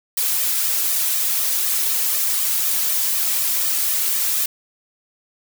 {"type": "noise with flanger", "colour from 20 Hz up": "blue", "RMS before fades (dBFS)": -20, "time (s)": [0.17, 4.46], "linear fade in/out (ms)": 5, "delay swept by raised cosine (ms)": [1.6, 3.1], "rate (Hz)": 4, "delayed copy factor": 0.85, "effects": []}